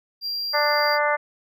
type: tone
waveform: triangle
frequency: 4752 Hz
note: D8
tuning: 20 cents sharp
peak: -24 dBFS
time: 0.21-0.99 s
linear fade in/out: 50 ms
type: harmonic tone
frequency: 295.2 Hz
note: D4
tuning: 9 cents sharp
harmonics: 2 / 3 / 4 / 5 / 6 / 7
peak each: -23 / -25 / -26 / -27 / -28 / -28 dBFS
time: 0.53-1.17 s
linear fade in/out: 20 ms
effects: none